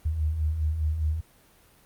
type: beating tone pair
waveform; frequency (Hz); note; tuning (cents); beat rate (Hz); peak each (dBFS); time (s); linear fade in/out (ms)
sine; 73.42 / 78.32; D2 / D#2; 0 / +12; 4.9; -33 / -24; 0.05-1.21; 10
effects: pink hiss -58 dBFS RMS until 1.85 s + Opus 32 kbps